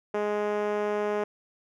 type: tone with band-pass filter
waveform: 5% pulse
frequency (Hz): 208.3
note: G#3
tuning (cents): +5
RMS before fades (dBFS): -28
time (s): 0.14-1.24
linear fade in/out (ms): 5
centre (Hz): 430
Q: 1.7
effects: none